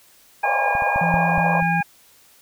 harmonic tone, 814 Hz, G#5, 35 cents flat, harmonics 1 / 2 / 3, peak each -21 / -24 / -26 dBFS, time 0.43-1.83 s, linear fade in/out 10 ms
pink band-pass noise, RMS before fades -25 dBFS, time 0.43-1.61 s, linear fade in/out 10 ms, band 510 to 1100 Hz, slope 96 dB/octave
clicks, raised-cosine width 5 ms, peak -21 / -24 / -17 / -14 / -14 / -23 dBFS, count 6, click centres 0.752 / 0.822 / 0.96 / 1.141 / 1.38 / 1.625 s
sine tone, 169.7 Hz, F3, 49 cents flat, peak -21 dBFS, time 1.01-1.81 s, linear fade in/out 5 ms
effects white hiss -53 dBFS RMS until 2.41 s

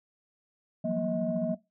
sine tone cluster, 166.9 / 182 / 195.4 / 235.4 / 635 Hz, E3 / F#3 / G3 / A#3 / D#5, +22 / -28 / -5 / +17 / +35 cents, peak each -38 / -31 / -39 / -31 / -31 dBFS, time 0.84-1.55 s, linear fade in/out 10 ms, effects noise-tail reverb RT60 0.2 s tail -17 dB re dry + tanh soft clip ceiling -18 dBFS

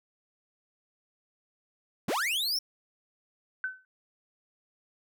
45% pulse linear sweep, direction up, 116.54 to 5588 Hz, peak -27 dBFS, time 2.08-2.59 s, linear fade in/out 5 ms
sine tone with exponential decay, 1519 Hz, F#6, 45 cents sharp, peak -26 dBFS, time 3.64-3.85 s, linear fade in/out 1 ms, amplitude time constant 44 ms
effects none

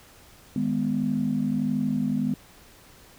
sine chord, G# minor, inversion second, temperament just, 155.74 / 207.7 / 249.2 Hz, D#3 / G#3 / B3, +2 / 0 / +16 cents, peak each -30 / -26 / -25 dBFS, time 0.56-2.34 s, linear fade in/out 2 ms, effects tanh soft clip ceiling -14 dBFS + pink hiss -52 dBFS RMS until 3.18 s

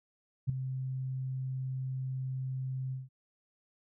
sine tone with ADSR envelope, 130.81 Hz, C3, in tune, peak -23 dBFS, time 0.47-3.09 s, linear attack 25 ms, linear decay 6 ms, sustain -10 dB, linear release 170 ms, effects none

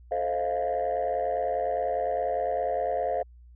sine chord, F dominant seventh, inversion first, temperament just, 436.5 / 523.8 / 628.6 / 698.5 Hz, A4 / C5 / Eb5 / F5, -14 / +2 / +18 / 0 cents, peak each -33 / -29 / -30 / -27 dBFS, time 0.11-3.23 s, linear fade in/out 10 ms, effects tanh soft clip ceiling -20 dBFS + added 60 Hz sine -48 dBFS peak until 3.55 s

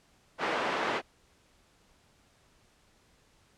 pink band-pass noise, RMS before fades -31 dBFS, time 0.38-1.02 s, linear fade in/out 50 ms, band 420 to 2200 Hz, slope 12 dB/octave, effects pink hiss -65 dBFS RMS until 3.57 s + low-pass 9000 Hz 12 dB/octave

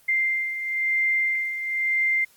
sine beating tone pair, 2093 / 2094 Hz, C7 / C7, 0 / +1 cents, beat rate 1 Hz, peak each -29 / -22 dBFS, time 0.08-2.25 s, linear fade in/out 10 ms, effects white hiss -57 dBFS RMS until 2.36 s + Opus 24 kbps

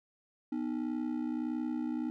triangle ring-modulated tone, 277.2 Hz, C#4, in tune, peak -27 dBFS, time 0.52-2.1 s, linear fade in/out 0 ms, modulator 30.8 Hz, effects none

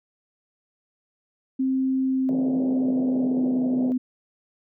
sine tone with pitch glide, 263.2 to 253.9 Hz, C4 to B3, +10 to +48 cents, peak -20 dBFS, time 1.59-3.98 s, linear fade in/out 10 ms, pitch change -62 cents, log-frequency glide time 2.04-3.67 s
white band-pass noise, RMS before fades -33 dBFS, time 2.29-3.92 s, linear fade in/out 0 ms, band 140 to 640 Hz, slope 48 dB/octave
effects none

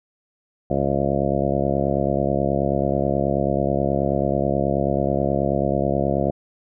harmonic tone, 69.3 Hz, C#2, in tune, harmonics 1 / 2 / 3 / 4 / 5 / 6 / 7 / 8 / 9 / 10, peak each -30 / -26 / -26 / -30 / -27 / -31 / -30 / -26 / -26 / -28 dBFS, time 0.7-6.31 s, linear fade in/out 5 ms, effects none

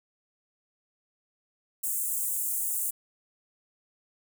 pink high-pass noise, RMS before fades -30 dBFS, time 1.83-2.91 s, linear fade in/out 10 ms, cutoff 7700 Hz, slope 48 dB/octave, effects none

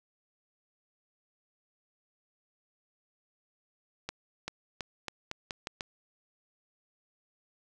accelerating click train, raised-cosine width 0.2 ms, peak -18 dBFS, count 8, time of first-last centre 4.09-5.808 s, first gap 390 ms, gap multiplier 0.84, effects none

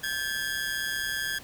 sawtooth ring-modulated tone, 1652 Hz, G#6, 10 cents flat, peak -22 dBFS, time 0.03-1.39 s, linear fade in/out 10 ms, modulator 70 Hz, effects pink hiss -48 dBFS RMS until 1.43 s

